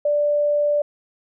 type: tone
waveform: sine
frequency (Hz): 587.3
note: D5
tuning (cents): 0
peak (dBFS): -16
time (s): 0.05-0.82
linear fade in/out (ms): 5
effects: none